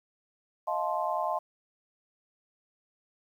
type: chord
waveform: sine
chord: F dominant seventh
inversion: third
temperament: just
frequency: 628.6 / 698.5 / 873.1 / 1047.7 Hz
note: Eb5 / F5 / A5 / C6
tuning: +18 / 0 / -14 / +2 cents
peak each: -33 dBFS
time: 0.67-1.39 s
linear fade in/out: 10 ms
effects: 10-bit